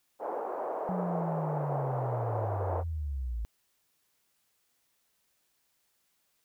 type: band-pass noise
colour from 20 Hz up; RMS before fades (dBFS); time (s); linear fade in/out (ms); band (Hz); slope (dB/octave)
pink; -35; 0.19-2.84; 50; 460 to 870; 24
type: linear sweep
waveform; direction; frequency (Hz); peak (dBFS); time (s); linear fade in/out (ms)
sine; down; 185 to 53; -31; 0.89-3.45; 0
effects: white hiss -74 dBFS RMS until 6.44 s